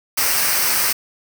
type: noise with comb filter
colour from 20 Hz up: white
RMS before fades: -18 dBFS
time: 0.17-0.93 s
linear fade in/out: 10 ms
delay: 0.28 ms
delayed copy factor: -0.55
effects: none